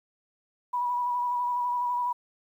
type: tone with vibrato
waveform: sine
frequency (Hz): 976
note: B5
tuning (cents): -21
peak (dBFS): -25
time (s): 0.73-2.13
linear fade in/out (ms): 10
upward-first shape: square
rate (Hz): 12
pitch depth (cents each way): 20
effects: 10-bit